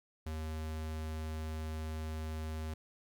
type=tone; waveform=square; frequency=78.6 Hz; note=D#2; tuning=18 cents sharp; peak=-38 dBFS; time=0.26-2.74 s; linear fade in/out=5 ms; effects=12-bit